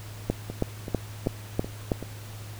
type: two click trains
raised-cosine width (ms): 2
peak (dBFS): -20 / -10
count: 5 / 6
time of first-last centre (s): 0.5-2.027 / 0.3-1.918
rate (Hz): 2.62 / 3.09
effects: added 105 Hz sine -39 dBFS peak until 2.59 s + pink hiss -46 dBFS RMS until 2.59 s